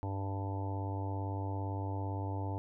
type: harmonic tone with a mistuned harmonic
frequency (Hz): 97.7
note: G2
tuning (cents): -5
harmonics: 1 / 3 / 4 / 5 / 6 / 7 / 8 / 9 / 10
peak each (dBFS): -35 / -43 / -49 / -49 / -51 / -49 / -51 / -44 / -57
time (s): 0.03-2.58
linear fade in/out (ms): 0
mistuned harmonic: 10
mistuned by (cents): +21
effects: none